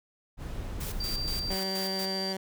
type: noise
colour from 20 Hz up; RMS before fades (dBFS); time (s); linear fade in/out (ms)
brown; -35; 0.37-1.57; 50
type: noise with tremolo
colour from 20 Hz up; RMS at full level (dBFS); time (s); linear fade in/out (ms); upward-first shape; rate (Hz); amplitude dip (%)
white; -40; 0.8-2.06; 10; square; 4.2; 75
type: tone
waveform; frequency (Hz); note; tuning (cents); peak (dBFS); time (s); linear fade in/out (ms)
sine; 4698; D8; 0; -32; 1-2.33; 5
type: tone with vibrato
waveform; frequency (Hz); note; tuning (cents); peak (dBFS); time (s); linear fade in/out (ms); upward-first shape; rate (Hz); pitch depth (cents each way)
15% pulse; 190.7; G3; -47; -26; 1.5-2.37; 5; triangle; 14; 10
effects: none